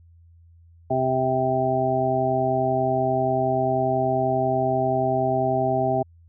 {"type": "harmonic tone", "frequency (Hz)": 130.3, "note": "C3", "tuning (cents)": -7, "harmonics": [1, 2, 3, 5, 6], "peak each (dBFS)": [-28, -29, -27, -23, -25], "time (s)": [0.9, 6.03], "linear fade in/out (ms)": 10, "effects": ["added 84 Hz sine -49 dBFS peak until 6.28 s"]}